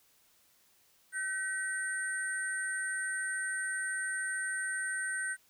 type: tone cluster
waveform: sine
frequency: 1527 / 1909 / 8720 Hz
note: G6 / A#6 / C#9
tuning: -46 / +41 / -29 cents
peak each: -34 / -40 / -39 dBFS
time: 1.12-5.37 s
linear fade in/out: 50 ms
effects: white hiss -67 dBFS RMS until 5.49 s